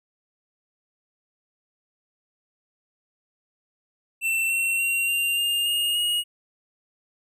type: tone with pitch steps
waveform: square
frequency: 2686 / 2717 / 2749 / 2781 / 2813 / 2846 / 2879 Hz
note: E7 / F7 / F7 / F7 / F7 / F7 / F#7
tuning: +32 / -48 / -28 / -8 / +12 / +32 / -48 cents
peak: -22 dBFS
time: 4.21-6.24 s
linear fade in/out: 50 ms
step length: 290 ms
effects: none